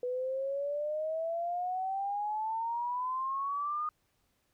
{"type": "exponential sweep", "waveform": "sine", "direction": "up", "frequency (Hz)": [491.3, 1234], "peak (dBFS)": -31, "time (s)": [0.03, 3.89], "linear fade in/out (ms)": 2, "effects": ["pink hiss -75 dBFS RMS until 4.53 s"]}